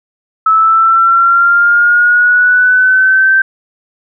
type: linear sweep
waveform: sine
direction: up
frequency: 1300 to 1561 Hz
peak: -5 dBFS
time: 0.46-3.42 s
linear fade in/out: 5 ms
effects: none